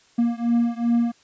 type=beating tone pair; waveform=triangle; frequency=234.3 / 236.9 Hz; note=A#3 / A#3; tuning=+9 / +28 cents; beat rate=2.6 Hz; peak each=-19 / -20 dBFS; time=0.18-1.12 s; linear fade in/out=10 ms; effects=white hiss -57 dBFS RMS until 1.23 s + resampled to 16000 Hz